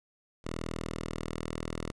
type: tone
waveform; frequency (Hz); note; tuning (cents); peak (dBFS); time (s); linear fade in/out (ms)
5% pulse; 40.38; E1; -35; -24; 0.44-1.92; 10
effects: resampled to 22050 Hz + 10-bit